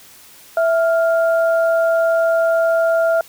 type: tone pair together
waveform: sine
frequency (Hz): 660.1 / 1396.9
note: E5 / F6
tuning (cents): +2 / 0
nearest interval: octave + minor second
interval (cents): 1298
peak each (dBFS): -13 / -22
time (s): 0.57-3.21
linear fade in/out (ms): 2
effects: white hiss -44 dBFS RMS until 3.28 s